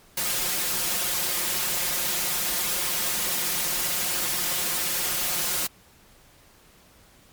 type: noise with comb filter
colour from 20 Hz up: white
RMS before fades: -26 dBFS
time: 0.17-5.67 s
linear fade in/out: 5 ms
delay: 5.6 ms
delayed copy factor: +0.9
effects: pink hiss -55 dBFS RMS until 7.32 s + MP3 96 kbps